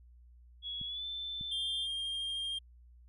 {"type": "tone with pitch glide", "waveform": "sine", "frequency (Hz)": [3354, 3535], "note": ["G#7", "A7"], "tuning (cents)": [16, 7], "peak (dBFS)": -37, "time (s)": [0.62, 1.88], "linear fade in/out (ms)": 50, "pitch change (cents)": 91, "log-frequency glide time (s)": [0.86, 1.05]}
{"type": "clicks", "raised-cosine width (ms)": 5, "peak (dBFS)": -34, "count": 2, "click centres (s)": [0.814, 1.411]}
{"type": "tone with vibrato", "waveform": "triangle", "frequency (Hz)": 3210, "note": "G7", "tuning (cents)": 40, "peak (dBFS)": -33, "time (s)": [1.51, 2.59], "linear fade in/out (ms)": 10, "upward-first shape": "sine", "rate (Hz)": 13, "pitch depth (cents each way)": 8}
{"effects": ["added 60 Hz sine -55 dBFS peak until 3.08 s", "resampled to 32000 Hz"]}